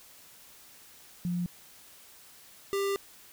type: tone pair in turn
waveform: sine / square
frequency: 176.1 / 396.3 Hz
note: F3 / G4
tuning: +15 / +19 cents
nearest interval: octave + major second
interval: 1404 cents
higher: second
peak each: -28 dBFS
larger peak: neither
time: 1.25-1.46 / 2.73-2.96 s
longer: second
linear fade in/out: 0 ms
effects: white hiss -54 dBFS RMS until 3.32 s